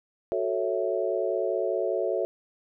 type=chord; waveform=sine; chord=F# minor seventh; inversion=none; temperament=equal; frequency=370 / 440 / 554.4 / 659.3 Hz; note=F#4 / A4 / C#5 / E5; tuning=0 / 0 / 0 / 0 cents; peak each=-30 dBFS; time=0.32-2.25 s; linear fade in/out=0 ms; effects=none